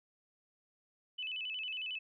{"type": "tone with vibrato", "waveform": "sine", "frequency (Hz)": 2794, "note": "F7", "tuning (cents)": 0, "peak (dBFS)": -37, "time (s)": [1.18, 1.99], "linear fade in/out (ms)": 10, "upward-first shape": "square", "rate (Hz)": 11, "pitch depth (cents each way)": 120, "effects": []}